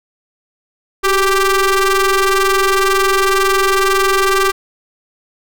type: ring-modulated tone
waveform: sawtooth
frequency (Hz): 394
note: G4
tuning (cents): +9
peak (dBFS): -4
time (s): 1.03-4.52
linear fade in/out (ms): 20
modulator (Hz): 777
effects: none